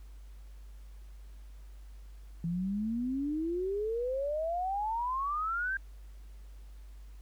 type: exponential sweep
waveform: sine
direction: up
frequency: 164.4 to 1602 Hz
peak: -30 dBFS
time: 2.44-5.77 s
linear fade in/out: 2 ms
effects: added 50 Hz sine -46 dBFS peak until 7.21 s + pink hiss -66 dBFS RMS until 7.21 s